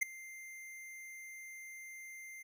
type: tone with ADSR envelope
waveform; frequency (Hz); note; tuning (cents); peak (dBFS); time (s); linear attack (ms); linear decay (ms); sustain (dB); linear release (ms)
square; 2093; C7; 0; -27; 0.01-2.43; 15; 8; -21; 13
effects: none